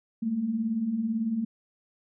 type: beating tone pair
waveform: sine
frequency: 207.7 / 225.7 Hz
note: G#3 / A3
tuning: 0 / +44 cents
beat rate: 18 Hz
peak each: -34 / -26 dBFS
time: 0.22-1.45 s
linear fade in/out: 10 ms
effects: none